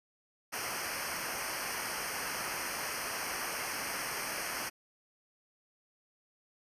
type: noise with comb filter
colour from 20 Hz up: pink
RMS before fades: -37 dBFS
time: 0.52-4.7 s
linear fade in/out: 20 ms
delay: 0.27 ms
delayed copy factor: -0.95
effects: resampled to 32000 Hz